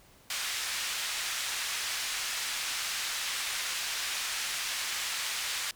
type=band-pass noise; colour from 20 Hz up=pink; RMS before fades=-34 dBFS; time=0.3-5.71 s; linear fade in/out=2 ms; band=1800 to 8900 Hz; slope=12 dB/octave; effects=pink hiss -59 dBFS RMS until 5.75 s